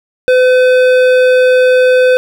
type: tone with hard clipping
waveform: sine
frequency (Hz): 507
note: B4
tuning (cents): +45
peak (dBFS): -7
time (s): 0.28-2.17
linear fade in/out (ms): 0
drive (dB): 12
effects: none